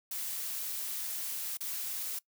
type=noise with dropouts; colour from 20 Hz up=blue; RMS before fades=-37 dBFS; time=0.11-2.19 s; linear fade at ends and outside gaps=5 ms; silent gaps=1.572-1.606 s; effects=noise-tail reverb RT60 0.1 s tail -22 dB re dry